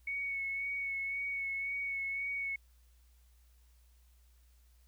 sine tone with vibrato, 2217 Hz, C#7, in tune, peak -34 dBFS, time 0.07-2.56 s, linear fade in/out 5 ms, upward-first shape sine, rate 1.9 Hz, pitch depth 21 cents each way, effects added 60 Hz sine -61 dBFS peak until 4.87 s + white hiss -73 dBFS RMS until 4.87 s

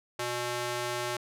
square tone with high-pass filter, 121.4 Hz, B2, 29 cents flat, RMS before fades -33 dBFS, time 0.19-1.17 s, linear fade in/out 5 ms, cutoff 430 Hz, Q 0.57, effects low-pass 12000 Hz 12 dB/octave

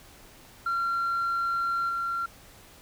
sine tone with level steps, 1373 Hz, F6, 30 cents flat, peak -23 / -26 dBFS, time 0.66-2.26 s, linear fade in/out 5 ms, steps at 1.89 s, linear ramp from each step 2 ms, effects tanh soft clip ceiling -23 dBFS + pink hiss -52 dBFS RMS until 2.81 s

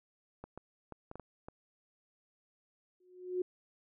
clicks, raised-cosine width 1 ms, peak -31 dBFS, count 7, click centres 0.44 / 0.576 / 0.923 / 1.114 / 1.156 / 1.197 / 1.485 s
sine tone with exponential growth, 363.8 Hz, F#4, 29 cents flat, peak -28 dBFS, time 3-3.42 s, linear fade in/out 5 ms, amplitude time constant 90 ms
effects none

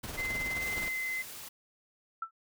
pink noise with tremolo, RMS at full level -38 dBFS, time 0.03-0.89 s, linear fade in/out 10 ms, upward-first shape triangle, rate 19 Hz, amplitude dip 55%
sine tone with pitch glide, 2064 to 2052 Hz, C7 to C7, -24 to -34 cents, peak -32 dBFS, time 0.17-1.23 s, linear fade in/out 20 ms, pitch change -10 cents, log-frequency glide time 0.83-1.01 s
white noise, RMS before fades -45 dBFS, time 0.62-1.49 s, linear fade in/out 10 ms
sine tone with exponential decay, 1331 Hz, E6, 16 cents sharp, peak -29 dBFS, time 2.22-2.31 s, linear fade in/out 5 ms, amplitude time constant 19 ms
effects none

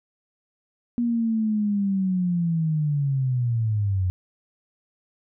sine linear sweep, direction down, 240.4 to 89.6 Hz, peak -20 dBFS, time 0.98-4.1 s, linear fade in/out 0 ms, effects none

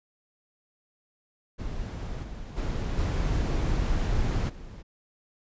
brown noise with level steps, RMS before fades -34 / -38 / -29 / -26 / -42 dBFS, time 1.58-4.83 s, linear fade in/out 20 ms, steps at 2.22 / 2.56 / 2.97 / 4.48 s, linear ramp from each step 20 ms, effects resampled to 16000 Hz

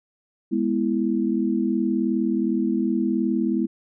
sine chord, E major, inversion first, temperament equal, 207.7 / 246.9 / 329.6 Hz, G#3 / B3 / E4, 0 / 0 / 0 cents, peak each -24 dBFS, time 0.51-3.67 s, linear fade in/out 20 ms, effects none

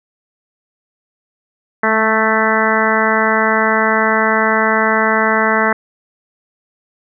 harmonic tone with a mistuned harmonic, 220 Hz, A3, in tune, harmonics 1 / 2 / 3 / 4 / 5 / 6 / 7 / 8 / 9, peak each -20 / -20 / -20 / -20 / -20 / -20 / -20 / -20 / -20 dBFS, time 1.83-5.73 s, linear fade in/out 5 ms, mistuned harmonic 1, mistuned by -19 cents, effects none

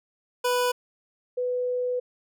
25% pulse / sine tone pair in turn, 493.9 / 496.7 Hz, B4 / B4, 0 / +10 cents, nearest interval unison, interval 10 cents, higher second, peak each -18 / -24 dBFS, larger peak first, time 0.44-0.72 / 1.37-2 s, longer second, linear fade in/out 10 ms, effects none

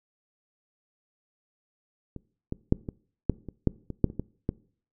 clicks, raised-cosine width 3 ms, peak -25 / -17 / -7 / -20 / -8 / -24 / -8 / -21 / -6 / -27 / -17 / -13 dBFS, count 12, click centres 2.163 / 2.524 / 2.724 / 2.888 / 3.297 / 3.487 / 3.673 / 3.903 / 4.043 / 4.101 / 4.196 / 4.491 s, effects noise-tail reverb RT60 0.5 s tail -22 dB re dry

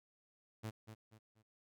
sawtooth tone with echo, 110 Hz, A2, in tune, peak -37 dBFS, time 0.63-0.71 s, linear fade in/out 20 ms, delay 240 ms, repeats 3, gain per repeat -9 dB, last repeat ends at 1.43 s, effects none

